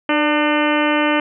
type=harmonic tone with a mistuned harmonic; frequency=300 Hz; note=D4; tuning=37 cents sharp; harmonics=1 / 2 / 3 / 4 / 5 / 6 / 7 / 8 / 9 / 10; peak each=-18 / -21 / -23 / -24 / -25 / -26 / -26 / -27 / -28 / -28 dBFS; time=0.09-1.2 s; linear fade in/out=2 ms; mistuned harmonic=2; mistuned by=-33 cents; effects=none